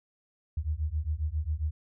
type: beating tone pair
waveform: sine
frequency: 73.42 / 80.82 Hz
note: D2 / E2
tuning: 0 / -34 cents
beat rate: 7.4 Hz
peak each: -31 dBFS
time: 0.57-1.71 s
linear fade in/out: 5 ms
effects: none